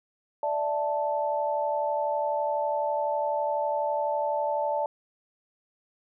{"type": "chord", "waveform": "sine", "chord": "D suspended second", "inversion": "none", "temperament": "equal", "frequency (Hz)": [587.3, 659.3, 880], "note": ["D5", "E5", "A5"], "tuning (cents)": [0, 0, 0], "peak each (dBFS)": [-28, -33, -28], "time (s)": [0.43, 4.86], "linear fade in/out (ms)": 2, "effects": []}